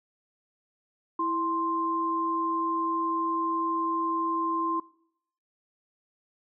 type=tone pair together; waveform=sine; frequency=329.8 / 1048 Hz; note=E4 / C6; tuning=+1 / +2 cents; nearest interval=octave + minor sixth; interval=2001 cents; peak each=-31 / -26 dBFS; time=1.19-4.8 s; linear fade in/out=5 ms; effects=noise-tail reverb RT60 0.7 s tail -22 dB re dry